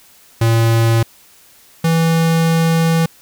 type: tone pair in turn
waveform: square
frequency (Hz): 114.4 / 164.28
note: A#2 / E3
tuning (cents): -32 / -6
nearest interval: tritone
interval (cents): 626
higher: second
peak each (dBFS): -11 / -12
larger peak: first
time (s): 0.41-1.03 / 1.84-3.06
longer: second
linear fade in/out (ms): 5
effects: white hiss -47 dBFS RMS until 3.21 s